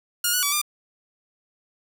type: tone with pitch steps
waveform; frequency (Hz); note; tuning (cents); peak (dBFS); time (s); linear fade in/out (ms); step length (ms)
5% pulse; 1425 / 1472 / 1146 / 1196; F6 / F#6 / D6 / D6; +34 / -9 / -43 / +31; -9; 0.24-0.616; 5; 94
effects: none